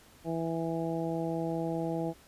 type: harmonic tone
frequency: 164.81 Hz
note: E3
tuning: in tune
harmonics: 1 / 2 / 3 / 4 / 5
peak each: -35 / -34 / -37 / -38 / -41 dBFS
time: 0.24-2.14 s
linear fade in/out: 50 ms
effects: pink hiss -58 dBFS RMS until 2.27 s + resampled to 32000 Hz